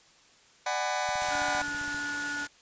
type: chord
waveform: sawtooth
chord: G# half-diminished seventh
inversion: second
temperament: just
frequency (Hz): 598 / 747.5 / 830.6 / 996.7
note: D5 / F#5 / G#5 / B5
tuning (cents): +31 / +17 / 0 / +16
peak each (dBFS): -31 / -27 / -32 / -31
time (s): 0.66-1.62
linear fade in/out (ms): 5
type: click train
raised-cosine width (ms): 5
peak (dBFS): -36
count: 14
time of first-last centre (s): 1.09-1.945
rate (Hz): 15.2
type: noise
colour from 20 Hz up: white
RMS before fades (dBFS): -38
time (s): 1.21-2.47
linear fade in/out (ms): 2
type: harmonic tone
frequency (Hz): 290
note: D4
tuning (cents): -22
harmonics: 1 / 3 / 5 / 6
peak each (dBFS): -42 / -44 / -32 / -43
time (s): 1.29-2.48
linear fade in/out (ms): 50
effects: white hiss -59 dBFS RMS until 2.61 s + resampled to 16000 Hz